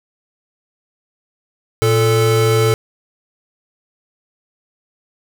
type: tone pair together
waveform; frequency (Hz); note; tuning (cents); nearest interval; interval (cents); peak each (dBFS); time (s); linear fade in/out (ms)
square; 115.27 / 440; A#2 / A4; -19 / 0; octave + major seventh; 2319; -15; 1.82-2.74; 0
effects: none